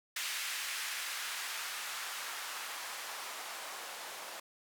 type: noise with band-pass filter sweep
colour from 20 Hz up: blue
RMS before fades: -41 dBFS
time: 0.16-4.4 s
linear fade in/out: 5 ms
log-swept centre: 2000 to 690 Hz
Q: 1.1
effects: none